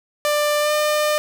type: tone with pitch glide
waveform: sawtooth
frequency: 593 to 602.3 Hz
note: D5 to D5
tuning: +17 to +44 cents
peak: -13 dBFS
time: 0.25-1.18 s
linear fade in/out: 0 ms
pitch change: +27 cents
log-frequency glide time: 0.6-0.71 s
effects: none